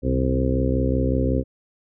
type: harmonic tone with a mistuned harmonic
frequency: 65.41 Hz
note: C2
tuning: in tune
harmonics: 1 / 2 / 3 / 4 / 5 / 6 / 7 / 8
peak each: -23 / -25 / -31 / -24 / -31 / -30 / -30 / -28 dBFS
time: 0.02-1.44 s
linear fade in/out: 50 ms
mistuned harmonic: 2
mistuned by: -60 cents
effects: none